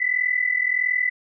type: tone pair together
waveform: sine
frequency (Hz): 1975.5 / 2017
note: B6 / B6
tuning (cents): 0 / +36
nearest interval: unison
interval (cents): 36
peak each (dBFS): -22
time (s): 0-1.1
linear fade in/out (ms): 10
effects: none